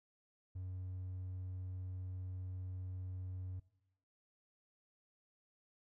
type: tone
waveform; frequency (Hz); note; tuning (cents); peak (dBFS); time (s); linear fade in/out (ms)
triangle; 92.5; F#2; 0; -39; 0.55-3.6; 10
effects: noise-tail reverb RT60 0.8 s tail -20 dB re dry + tanh soft clip ceiling -35 dBFS